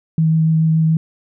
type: tone with vibrato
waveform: sine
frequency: 160 Hz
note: D#3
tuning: 49 cents sharp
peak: -11 dBFS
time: 0.18-0.97 s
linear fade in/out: 2 ms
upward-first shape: triangle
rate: 7 Hz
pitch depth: 12 cents each way
effects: none